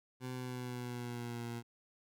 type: tone with pitch glide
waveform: 20% pulse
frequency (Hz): 127.2 to 118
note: C3 to A#2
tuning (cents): -48 to +22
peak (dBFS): -35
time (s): 0.2-1.63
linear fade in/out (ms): 50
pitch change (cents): -130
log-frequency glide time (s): 0.33-1.44
effects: none